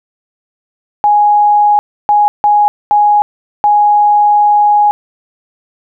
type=tone bursts at uneven times; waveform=sine; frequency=830.6 Hz; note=G#5; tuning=in tune; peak=-5 dBFS; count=5; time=1.04-1.79 / 2.09-2.28 / 2.44-2.68 / 2.91-3.22 / 3.64-4.91 s; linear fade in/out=0 ms; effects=none